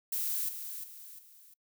violet noise with echo, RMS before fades -33 dBFS, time 0.12-0.49 s, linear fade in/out 5 ms, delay 350 ms, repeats 3, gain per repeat -8 dB, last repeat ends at 1.54 s, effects noise-tail reverb RT60 0.1 s tail -25 dB re dry

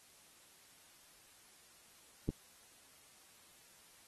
click, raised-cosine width 3 ms, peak -22 dBFS, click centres 2.29 s, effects white hiss -63 dBFS RMS until 4.07 s + AAC 32 kbps

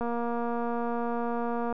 click train, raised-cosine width 1 ms, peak -19 dBFS, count 406, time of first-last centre 0.01-1.726 s, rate 236 Hz, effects none

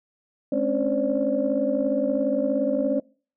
sine tone cluster, 213.1 / 268.2 / 285.3 / 528 / 580 Hz, G#3 / C4 / C#4 / C5 / D5, +45 / +43 / +50 / +16 / -22 cents, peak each -30 / -25 / -29 / -27 / -25 dBFS, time 0.52-3 s, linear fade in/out 5 ms, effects noise-tail reverb RT60 0.4 s tail -24 dB re dry + tanh soft clip ceiling -10 dBFS

